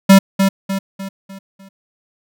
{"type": "tone with echo", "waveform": "square", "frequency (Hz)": 194.4, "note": "G3", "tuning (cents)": -14, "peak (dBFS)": -4, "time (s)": [0.09, 0.19], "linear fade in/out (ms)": 10, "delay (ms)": 300, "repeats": 5, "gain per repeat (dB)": -7, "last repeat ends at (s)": 1.69, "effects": []}